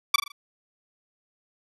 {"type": "tone with echo", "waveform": "15% pulse", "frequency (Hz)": 1153, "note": "D6", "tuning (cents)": -32, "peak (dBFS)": -8, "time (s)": [0.14, 0.16], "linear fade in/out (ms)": 5, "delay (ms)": 40, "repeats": 4, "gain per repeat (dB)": -7, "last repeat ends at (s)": 0.32, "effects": ["low-pass 12000 Hz 12 dB/octave"]}